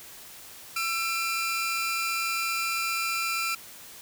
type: tone pair together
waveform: sawtooth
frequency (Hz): 1342.5 / 2392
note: E6 / D7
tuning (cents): +31 / +31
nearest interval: minor seventh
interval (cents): 1000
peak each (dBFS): -26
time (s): 0.76-3.55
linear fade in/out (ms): 5
effects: white hiss -46 dBFS RMS until 4.01 s